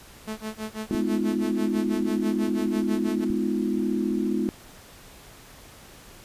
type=tone with tremolo; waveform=sawtooth; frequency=217.4 Hz; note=A3; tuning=21 cents flat; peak=-25 dBFS; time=0.27-3.25 s; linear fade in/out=10 ms; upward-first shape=sine; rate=6.1 Hz; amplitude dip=100%
type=chord; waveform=sine; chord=F half-diminished seventh; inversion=first; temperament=just; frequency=209.5 / 251.4 / 314.3 / 349.2 Hz; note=Ab3 / Cb4 / Eb4 / F4; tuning=+15 / +31 / +18 / 0 cents; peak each=-27 / -28 / -29 / -29 dBFS; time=0.91-4.49 s; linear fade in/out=0 ms
type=clicks; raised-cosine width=5 ms; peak=-23 dBFS; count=2; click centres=0.948 / 3.303 s
effects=pink hiss -48 dBFS RMS until 6.24 s + resampled to 32000 Hz